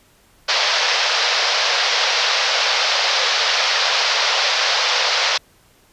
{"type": "band-pass noise", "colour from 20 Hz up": "white", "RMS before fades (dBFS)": -18, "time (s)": [0.48, 5.38], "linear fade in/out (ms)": 10, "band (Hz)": [480, 5400], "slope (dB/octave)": 48, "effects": ["pink hiss -54 dBFS RMS until 5.92 s", "resampled to 32000 Hz"]}